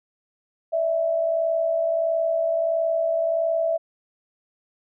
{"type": "tone pair together", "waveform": "sine", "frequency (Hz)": [597.8, 659.3], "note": ["D5", "E5"], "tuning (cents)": [31, 0], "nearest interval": "major second", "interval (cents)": 169, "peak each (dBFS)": [-29, -20], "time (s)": [0.72, 3.78], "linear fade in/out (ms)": 20, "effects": []}